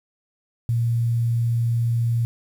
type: tone with quantisation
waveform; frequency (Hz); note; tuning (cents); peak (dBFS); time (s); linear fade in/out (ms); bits
sine; 117.1; A#2; +8; -18; 0.69-2.25; 0; 8
effects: none